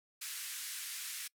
white band-pass noise, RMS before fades -43 dBFS, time 0.21-1.28 s, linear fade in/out 10 ms, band 1500 to 13000 Hz, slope 24 dB/octave, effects noise-tail reverb RT60 0.1 s tail -25 dB re dry

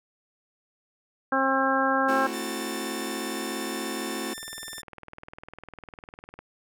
harmonic tone, 267.4 Hz, C4, 38 cents sharp, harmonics 1 / 2 / 3 / 4 / 5 / 6, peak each -28 / -28 / -28 / -28 / -28 / -28 dBFS, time 1.32-2.27 s, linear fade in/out 5 ms
sawtooth chord, F# half-diminished seventh, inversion first, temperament just, 222 / 266.4 / 333 / 370 Hz, A3 / C4 / E4 / F#4, +16 / +31 / +18 / 0 cents, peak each -32 dBFS, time 2.08-4.34 s, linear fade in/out 10 ms
10% pulse tone, 1784 Hz, A6, 23 cents sharp, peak -28 dBFS, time 2.32-4.82 s, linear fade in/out 20 ms
click train, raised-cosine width 0.5 ms, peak -26 dBFS, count 41, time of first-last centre 4.38-6.39 s, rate 19.9 Hz
effects none

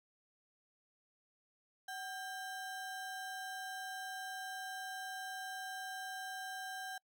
square ring-modulated tone, 1178 Hz, D6, 5 cents sharp, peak -40 dBFS, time 1.88-6.98 s, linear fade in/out 5 ms, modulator 422 Hz, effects noise-tail reverb RT60 0.1 s tail -26 dB re dry

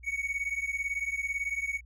triangle beating tone pair, 2225 / 2243 Hz, C#7 / C#7, +6 / +20 cents, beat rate 18 Hz, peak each -31 / -32 dBFS, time 0.03-1.81 s, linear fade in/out 50 ms, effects added 60 Hz sine -49 dBFS peak until 1.85 s

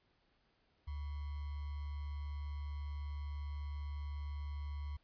sine tone with sample-and-hold, 72.7 Hz, D2, 17 cents flat, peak -39 dBFS, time 0.87-4.97 s, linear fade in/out 10 ms, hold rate 1050 Hz, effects pink hiss -75 dBFS RMS until 5.03 s + resampled to 11025 Hz

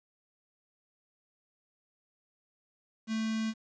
square tone with notch filter, 221.2 Hz, A3, 9 cents sharp, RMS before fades -32 dBFS, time 3.07-3.54 s, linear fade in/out 50 ms, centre 740 Hz, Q 0.74, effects resampled to 16000 Hz + 10-bit

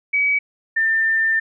sine tone pair in turn, 2274 / 1793.5 Hz, C#7 / A6, +44 / +33 cents, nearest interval major third, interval 411 cents, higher first, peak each -15 dBFS, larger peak neither, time 0.13-0.39 / 0.76-1.4 s, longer second, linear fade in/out 10 ms, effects none

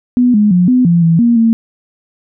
sine tone with pitch steps, 246.8 / 209.1 / 178.5 / 252 / 170.9 / 165.4 / 236 / 227.3 Hz, B3 / G#3 / F3 / B3 / F3 / E3 / A#3 / A#3, -1 / +12 / +38 / +35 / -37 / +6 / +22 / -43 cents, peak -6 dBFS, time 0.17-1.53 s, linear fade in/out 0 ms, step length 170 ms, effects none

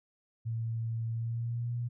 sine tone with pitch glide, 114 to 119.81 Hz, A#2 to A#2, -38 to +48 cents, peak -31 dBFS, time 0.45-1.89 s, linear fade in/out 20 ms, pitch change +86 cents, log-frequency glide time 1.11-1.73 s, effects none

